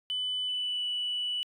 sine tone with pitch glide, 3000 to 2960 Hz, F#7 to F#7, +23 to 0 cents, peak -28 dBFS, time 0.1-1.43 s, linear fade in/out 0 ms, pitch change -23 cents, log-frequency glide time 0.45-0.85 s, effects tanh soft clip ceiling -25 dBFS

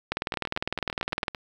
two click trains, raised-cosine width 0.3 ms, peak -10 / -18 dBFS, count 24 / 10, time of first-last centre 0.12-1.282 / 0.34-1.348 s, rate 19.8 / 8.93 Hz, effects 8-bit

